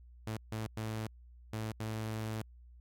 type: tone bursts at uneven times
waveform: sawtooth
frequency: 110 Hz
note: A2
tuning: in tune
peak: -32 dBFS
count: 5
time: 0.27-0.37 / 0.52-0.67 / 0.77-1.07 / 1.53-1.72 / 1.8-2.42 s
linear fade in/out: 5 ms
effects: added 60 Hz sine -53 dBFS peak until 2.8 s + AAC 64 kbps